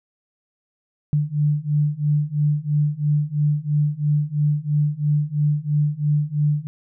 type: beating tone pair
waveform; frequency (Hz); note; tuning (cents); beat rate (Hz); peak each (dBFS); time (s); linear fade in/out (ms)
sine; 146.83 / 149.83; D3 / D3; 0 / +35; 3; -21 / -20; 1.13-6.67; 0
effects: none